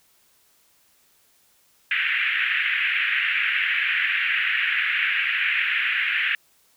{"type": "band-pass noise", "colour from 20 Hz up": "pink", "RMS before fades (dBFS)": -23, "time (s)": [1.91, 6.35], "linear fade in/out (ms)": 2, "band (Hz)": [1600, 2800], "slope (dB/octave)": 48, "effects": ["white hiss -61 dBFS RMS until 6.76 s"]}